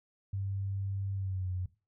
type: tone with pitch glide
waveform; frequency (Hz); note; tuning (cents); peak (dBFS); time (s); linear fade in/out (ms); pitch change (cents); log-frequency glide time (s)
sine; 98 to 91.44; G2 to F#2; 0 to -20; -32; 0.33-1.66; 5; -120; 1.14-1.5
effects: noise-tail reverb RT60 0.3 s tail -17 dB re dry